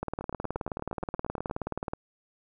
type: two click trains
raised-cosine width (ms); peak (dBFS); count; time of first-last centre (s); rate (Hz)
1; -17 / -23; 37 / 12; 0.03-1.935 / 0.21-1.498; 18.9 / 8.54
effects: none